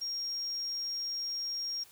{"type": "tone", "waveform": "sine", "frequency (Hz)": 5580, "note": "F8", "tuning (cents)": -2, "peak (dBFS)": -32, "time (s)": [0.01, 1.84], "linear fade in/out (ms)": 10, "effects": ["tanh soft clip ceiling -29 dBFS", "white hiss -58 dBFS RMS until 1.91 s"]}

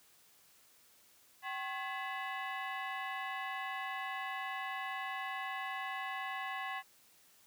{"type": "tone with frequency modulation", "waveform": "sine", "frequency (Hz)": 155.56, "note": "D#3", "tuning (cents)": 0, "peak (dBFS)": -37, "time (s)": [1.42, 6.83], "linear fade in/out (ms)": 50, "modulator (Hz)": 925, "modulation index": 2.4, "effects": ["white hiss -65 dBFS RMS until 7.46 s", "high-pass 60 Hz 12 dB/octave"]}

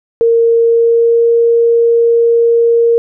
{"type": "tone with pitch glide", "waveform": "sine", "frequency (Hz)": [462, 465.8], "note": ["A#4", "A#4"], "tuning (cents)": [-16, -1], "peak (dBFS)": -6, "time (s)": [0.21, 2.98], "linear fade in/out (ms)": 0, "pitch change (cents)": 15, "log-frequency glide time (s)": [0.57, 1.28], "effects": []}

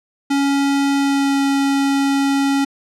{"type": "tone with pitch glide", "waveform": "square", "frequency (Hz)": [278.9, 276.7], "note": ["C#4", "C#4"], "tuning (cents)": [11, -3], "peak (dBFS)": -15, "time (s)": [0.3, 2.65], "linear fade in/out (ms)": 10, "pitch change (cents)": -14, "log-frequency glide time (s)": [0.96, 1.4], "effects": ["low-pass 9000 Hz 12 dB/octave"]}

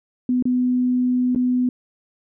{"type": "tone with dropouts", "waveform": "sine", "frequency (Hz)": 250, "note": "B3", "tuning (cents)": 21, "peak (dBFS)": -16, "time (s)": [0.29, 1.69], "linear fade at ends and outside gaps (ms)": 2, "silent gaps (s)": [[0.425, 0.454], [1.349, 1.359]], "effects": []}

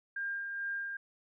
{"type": "tone with tremolo", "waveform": "sine", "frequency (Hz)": 1603, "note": "G6", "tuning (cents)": 38, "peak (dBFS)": -33, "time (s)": [0.16, 0.97], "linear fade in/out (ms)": 5, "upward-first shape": "sine", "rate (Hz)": 2.3, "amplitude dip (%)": 35, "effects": []}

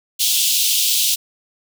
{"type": "high-pass noise", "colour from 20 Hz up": "pink", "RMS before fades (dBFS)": -17, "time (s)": [0.19, 1.16], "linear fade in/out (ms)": 20, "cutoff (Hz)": 2900, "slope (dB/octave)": 48, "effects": []}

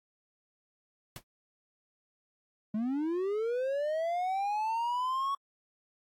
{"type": "noise with exponential decay", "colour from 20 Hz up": "pink", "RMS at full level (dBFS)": -37, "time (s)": [1.16, 1.23], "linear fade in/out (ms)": 1, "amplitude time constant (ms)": 15}
{"type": "linear sweep", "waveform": "triangle", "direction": "up", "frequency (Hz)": [206.5, 1120], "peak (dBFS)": -27, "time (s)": [2.74, 5.35], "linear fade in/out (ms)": 5}
{"effects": ["AAC 64 kbps"]}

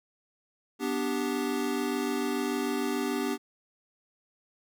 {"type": "chord", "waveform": "square", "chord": "G major", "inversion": "first", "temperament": "equal", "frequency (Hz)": [246.9, 293.7, 392], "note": ["B3", "D4", "G4"], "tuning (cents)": [0, 0, 0], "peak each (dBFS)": -33, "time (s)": [0.79, 3.38], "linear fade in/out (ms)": 50, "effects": []}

